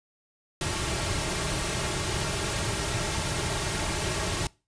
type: noise with comb filter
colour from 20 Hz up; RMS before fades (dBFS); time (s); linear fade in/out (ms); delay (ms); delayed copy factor
pink; -29; 0.61-4.47; 2; 4; -0.6
effects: noise-tail reverb RT60 0.3 s tail -23 dB re dry + resampled to 22050 Hz